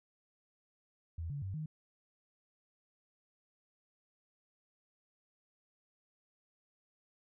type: tone with pitch steps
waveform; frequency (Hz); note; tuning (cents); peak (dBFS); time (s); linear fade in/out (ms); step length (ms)
sine; 82.8 / 142.5 / 96.1 / 155.2; E2 / C#3 / G2 / D#3; +8 / +48 / -34 / -4; -37; 1.18-1.66; 5; 120
effects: none